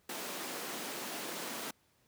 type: high-pass noise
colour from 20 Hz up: pink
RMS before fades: -41 dBFS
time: 0.09-1.71 s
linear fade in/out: 5 ms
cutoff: 220 Hz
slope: 24 dB/octave
effects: pink hiss -71 dBFS RMS until 2.07 s + high-pass 60 Hz 12 dB/octave